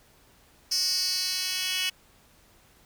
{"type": "tone with high-pass filter sweep", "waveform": "10% pulse", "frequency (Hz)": 370.2, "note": "F#4", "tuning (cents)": 1, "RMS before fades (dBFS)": -28, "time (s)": [0.71, 1.9], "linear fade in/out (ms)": 10, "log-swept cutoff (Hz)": [5200, 3100], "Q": 5.9, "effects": ["pink hiss -59 dBFS RMS until 2.85 s"]}